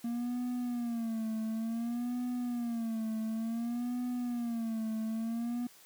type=tone with vibrato; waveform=triangle; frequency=233.1 Hz; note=A#3; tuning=in tune; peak=-30 dBFS; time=0.04-5.67 s; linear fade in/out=5 ms; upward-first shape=sine; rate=0.56 Hz; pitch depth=100 cents each way; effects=white hiss -58 dBFS RMS until 5.85 s + high-pass 100 Hz 12 dB/octave